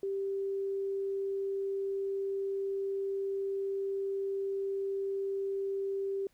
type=tone; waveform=sine; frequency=392 Hz; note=G4; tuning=in tune; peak=-31 dBFS; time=0.03-6.27 s; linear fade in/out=2 ms; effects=pink hiss -70 dBFS RMS until 6.33 s